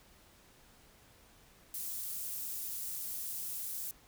pink high-pass noise, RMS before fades -40 dBFS, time 1.74-3.91 s, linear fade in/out 2 ms, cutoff 12000 Hz, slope 12 dB/octave, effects pink hiss -62 dBFS RMS until 4.07 s

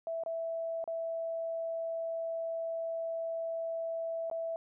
sine tone with dropouts, 659.3 Hz, E5, in tune, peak -33 dBFS, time 0.07-4.56 s, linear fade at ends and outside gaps 1 ms, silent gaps 0.236-0.261 / 0.841-0.876 / 4.3-4.313 s, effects none

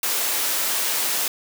white high-pass noise, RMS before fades -23 dBFS, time 0.03-1.28 s, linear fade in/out 2 ms, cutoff 340 Hz, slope 12 dB/octave, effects none

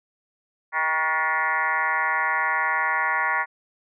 sine tone with frequency modulation, 1433 Hz, F6, 44 cents sharp, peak -20 dBFS, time 0.72-3.46 s, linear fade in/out 50 ms, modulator 161 Hz, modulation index 3.8, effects none

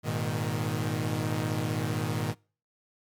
sawtooth chord, Ab suspended second, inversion none, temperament equal with one note detuned, 103.83 / 119.26 / 155.56 Hz, Ab2 / Bb2 / Eb3, 0 / +40 / 0 cents, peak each -29 / -28 / -28 dBFS, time 0.03-2.35 s, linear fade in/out 50 ms, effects noise-tail reverb RT60 0.4 s tail -26 dB re dry + MP3 96 kbps

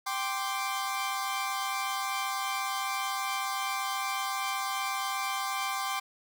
sawtooth chord, G suspended fourth, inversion none, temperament equal, 784 / 1046.5 / 1174.7 Hz, G5 / C6 / D6, 0 / 0 / 0 cents, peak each -31 dBFS, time 0.06-6 s, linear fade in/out 10 ms, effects none

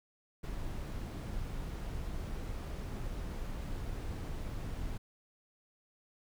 brown noise, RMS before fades -39 dBFS, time 0.43-4.98 s, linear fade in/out 10 ms, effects none

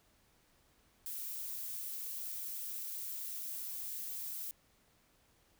violet noise, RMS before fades -42 dBFS, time 1.06-4.51 s, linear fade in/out 0 ms, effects pink hiss -70 dBFS RMS until 5.59 s

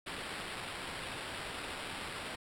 white noise with sample-and-hold, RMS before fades -42 dBFS, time 0.06-2.36 s, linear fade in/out 10 ms, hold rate 6300 Hz, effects low-pass 11000 Hz 12 dB/octave

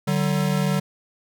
square tone pair together, 148.36 / 189.9 Hz, D3 / F#3, +18 / +45 cents, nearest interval major third, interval 427 cents, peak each -23 dBFS, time 0.07-0.8 s, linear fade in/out 10 ms, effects none

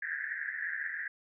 white band-pass noise, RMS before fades -37 dBFS, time 0.02-1.08 s, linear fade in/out 5 ms, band 1600 to 1900 Hz, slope 96 dB/octave, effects none

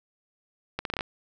accelerating click train, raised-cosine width 0.3 ms, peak -13 dBFS, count 7, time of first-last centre 0.79-1.008 s, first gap 62 ms, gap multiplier 0.78, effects none

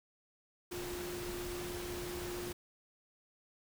sine tone in noise, 354.2 Hz, F4, 24 cents sharp, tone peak -41 dBFS, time 0.71-2.53 s, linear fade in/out 10 ms, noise pink, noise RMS -44 dBFS, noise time 0.71-2.53 s, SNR 0 dB, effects none

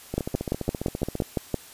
two click trains, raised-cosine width 2 ms, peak -10 / -15 dBFS, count 9 / 17, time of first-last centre 0.18-1.543 / 0.14-1.221 s, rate 5.87 / 14.8 Hz, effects white hiss -47 dBFS RMS until 1.73 s + resampled to 32000 Hz

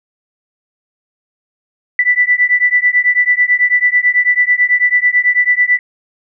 sine beating tone pair, 1972 / 1981.1 Hz, B6 / B6, -3 / +5 cents, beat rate 9.1 Hz, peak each -12 dBFS, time 1.99-5.79 s, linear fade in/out 2 ms, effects none

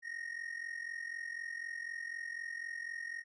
triangle ring-modulated tone, 1864 Hz, A#6, 1 cent flat, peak -35 dBFS, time 0.02-3.24 s, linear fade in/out 50 ms, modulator 22 Hz, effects resampled to 24000 Hz

